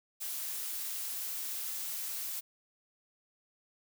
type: noise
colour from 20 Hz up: blue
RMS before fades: -38 dBFS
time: 0.2-2.41 s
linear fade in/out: 20 ms
effects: none